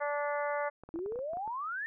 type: harmonic tone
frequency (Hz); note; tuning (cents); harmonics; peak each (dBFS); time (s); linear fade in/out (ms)
290.8; D4; -17; 2 / 3 / 4 / 5 / 6 / 7; -33 / -37 / -39 / -41 / -43 / -44; 0-0.7; 20
type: clicks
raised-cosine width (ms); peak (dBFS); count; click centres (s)
1; -34; 11; 0.836 / 0.89 / 0.959 / 0.99 / 1.061 / 1.122 / 1.158 / 1.19 / 1.334 / 1.371 / 1.477
type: exponential sweep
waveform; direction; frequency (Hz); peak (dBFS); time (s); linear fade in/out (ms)
sine; up; 317.1 to 1838; -34; 0.94-1.86; 0
effects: none